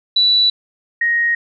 sine tone pair in turn, 3951 / 1874.3 Hz, B7 / A#6, 0 / +9 cents, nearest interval octave + minor second, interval 1291 cents, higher first, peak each -10 / -13 dBFS, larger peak first, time 0.16-0.5 / 1.01-1.35 s, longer neither, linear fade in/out 5 ms, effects none

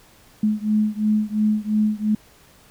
sine beating tone pair, 212 / 214.9 Hz, G#3 / A3, +36 / -41 cents, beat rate 2.9 Hz, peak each -20 / -21 dBFS, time 0.43-2.15 s, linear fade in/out 5 ms, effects pink hiss -52 dBFS RMS until 2.7 s

